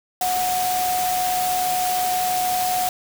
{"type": "tone in noise", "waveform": "sine", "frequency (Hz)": 732, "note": "F#5", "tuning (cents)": -19, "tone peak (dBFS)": -20, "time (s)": [0.21, 2.89], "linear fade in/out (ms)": 2, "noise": "white", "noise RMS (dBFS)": -27, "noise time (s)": [0.21, 2.89], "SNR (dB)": 4, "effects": []}